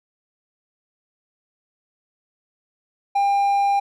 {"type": "tone", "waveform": "triangle", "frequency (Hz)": 800, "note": "G5", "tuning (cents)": 35, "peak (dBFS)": -14, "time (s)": [3.15, 3.8], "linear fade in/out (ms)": 10, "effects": []}